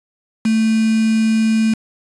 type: tone with quantisation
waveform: sine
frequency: 221.3 Hz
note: A3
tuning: 10 cents sharp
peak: -12 dBFS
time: 0.45-1.74 s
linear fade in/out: 5 ms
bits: 4
effects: resampled to 22050 Hz